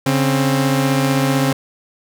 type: tone pair together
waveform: sawtooth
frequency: 140.3 / 264.9 Hz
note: C#3 / C4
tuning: +21 / +22 cents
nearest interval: major seventh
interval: 1101 cents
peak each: -13 dBFS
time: 0.06-1.53 s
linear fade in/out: 5 ms
effects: none

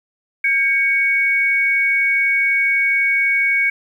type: tone pair together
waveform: sine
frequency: 1609.4 / 2232 Hz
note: G6 / C#7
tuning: +45 / +11 cents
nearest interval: tritone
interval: 566 cents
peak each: -22 / -14 dBFS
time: 0.44-3.7 s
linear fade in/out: 5 ms
effects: 8-bit

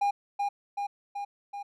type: tone with echo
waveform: triangle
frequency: 809 Hz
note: G#5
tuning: 46 cents flat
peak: -21 dBFS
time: 0.01-0.11 s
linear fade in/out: 10 ms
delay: 380 ms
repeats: 4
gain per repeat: -3 dB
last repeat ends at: 1.63 s
effects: none

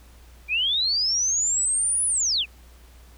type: linear two-way sweep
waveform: sine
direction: up then down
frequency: 2325 to 10040 to 2325 Hz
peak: -20 dBFS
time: 0.48-2.46 s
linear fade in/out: 50 ms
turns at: 2.06 s
effects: added 60 Hz sine -47 dBFS peak until 3.17 s + pink hiss -55 dBFS RMS until 3.17 s

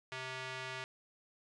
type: tone with band-pass filter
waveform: square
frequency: 130 Hz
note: C3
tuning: 11 cents flat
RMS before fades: -43 dBFS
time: 0.12-0.84 s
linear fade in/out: 0 ms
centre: 2300 Hz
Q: 0.99
effects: resampled to 22050 Hz

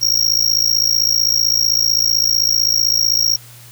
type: tone with amplitude modulation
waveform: square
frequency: 5588 Hz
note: F8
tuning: in tune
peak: -9 dBFS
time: 0.01-3.37 s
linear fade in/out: 20 ms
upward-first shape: sine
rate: 55.7 Hz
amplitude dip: 95%
effects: added 119 Hz sine -41 dBFS peak until 3.71 s + white hiss -42 dBFS RMS until 3.71 s

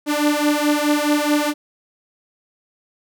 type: beating tone pair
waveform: sawtooth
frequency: 293.7 / 298.4 Hz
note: D4 / D4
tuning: 0 / +28 cents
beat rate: 4.7 Hz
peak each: -15 dBFS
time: 0.06-1.54 s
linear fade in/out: 50 ms
effects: none

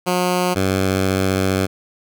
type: tone pair in turn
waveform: 10% pulse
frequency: 180 / 95.14 Hz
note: F#3 / F#2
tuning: -47 / +49 cents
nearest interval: major seventh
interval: 1104 cents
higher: first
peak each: -8 dBFS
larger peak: neither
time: 0.06-0.55 / 0.55-1.67 s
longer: second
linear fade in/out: 20 ms
effects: none

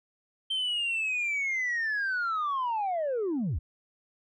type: linear sweep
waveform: sine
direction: down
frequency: 3136 to 53.8 Hz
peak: -25 dBFS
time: 0.5-3.59 s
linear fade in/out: 10 ms
effects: tanh soft clip ceiling -25 dBFS

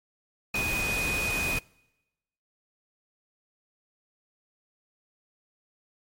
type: tone in noise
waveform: sine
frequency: 2489 Hz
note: D#7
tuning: in tune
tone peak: -27 dBFS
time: 0.54-1.59 s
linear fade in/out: 5 ms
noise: pink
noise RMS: -32 dBFS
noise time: 0.54-1.59 s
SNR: +2 dB
effects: noise-tail reverb RT60 1.0 s tail -25 dB re dry + MP3 64 kbps

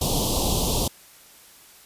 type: band-stop noise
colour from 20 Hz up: pink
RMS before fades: -23 dBFS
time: 0.01-0.88 s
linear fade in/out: 5 ms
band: 1000 to 3000 Hz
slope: 48 dB/octave
effects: white hiss -50 dBFS RMS until 1.85 s + resampled to 32000 Hz

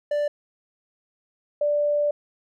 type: tone pair in turn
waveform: triangle / sine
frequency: 587.3 / 587.3 Hz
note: D5 / D5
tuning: 0 / 0 cents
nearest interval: unison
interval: 0 cents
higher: neither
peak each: -19 dBFS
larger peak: neither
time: 0.11-0.28 / 1.61-2.11 s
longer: second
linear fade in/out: 5 ms
effects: none

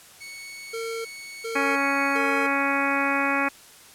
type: tone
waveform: sawtooth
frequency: 2217 Hz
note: C#7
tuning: in tune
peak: -34 dBFS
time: 0.2-2.18 s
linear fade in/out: 20 ms
type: tone bursts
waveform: square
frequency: 455.3 Hz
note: A#4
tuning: 41 cents flat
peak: -30 dBFS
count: 3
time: 0.73-2.47 s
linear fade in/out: 10 ms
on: 320 ms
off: 390 ms
type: harmonic tone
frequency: 277.9 Hz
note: C#4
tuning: 4 cents sharp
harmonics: 1 / 2 / 3 / 4 / 5 / 6 / 7 / 8 / 9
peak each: -28 / -31 / -30 / -29 / -29 / -30 / -32 / -30 / -30 dBFS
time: 1.55-3.49 s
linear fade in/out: 10 ms
effects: white hiss -49 dBFS RMS until 3.94 s + low-pass 12000 Hz 12 dB/octave

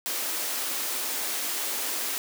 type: high-pass noise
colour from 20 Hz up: white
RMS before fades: -30 dBFS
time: 0.06-2.18 s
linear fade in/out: 0 ms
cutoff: 230 Hz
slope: 96 dB/octave
effects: none

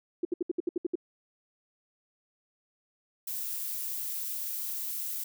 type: tone bursts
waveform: sine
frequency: 349 Hz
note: F4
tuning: 1 cent flat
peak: -25 dBFS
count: 9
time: 0.23-0.955 s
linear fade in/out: 5 ms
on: 21 ms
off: 67 ms
type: noise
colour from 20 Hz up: violet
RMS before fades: -35 dBFS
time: 3.27-5.24 s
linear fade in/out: 5 ms
effects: none

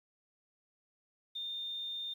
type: tone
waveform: sine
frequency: 3624 Hz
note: A#7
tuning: 50 cents flat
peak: -37 dBFS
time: 1.35-2.14 s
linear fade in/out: 10 ms
effects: 11-bit

